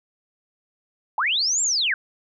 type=linear two-way sweep; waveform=sine; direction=up then down; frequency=784 to 7590 to 1457 Hz; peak=-19 dBFS; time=1.18-1.94 s; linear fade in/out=2 ms; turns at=1.62 s; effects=none